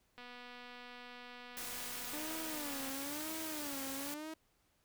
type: click train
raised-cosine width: 0.3 ms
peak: -36 dBFS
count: 667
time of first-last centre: 0.18-2.898 s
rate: 245 Hz
type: noise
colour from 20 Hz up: white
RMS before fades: -44 dBFS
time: 1.57-4.14 s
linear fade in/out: 0 ms
type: tone with vibrato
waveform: sawtooth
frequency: 293.7 Hz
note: D4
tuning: in tune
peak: -39 dBFS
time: 2.13-4.34 s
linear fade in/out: 5 ms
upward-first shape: sine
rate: 1 Hz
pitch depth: 150 cents each way
effects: pink hiss -75 dBFS RMS until 4.84 s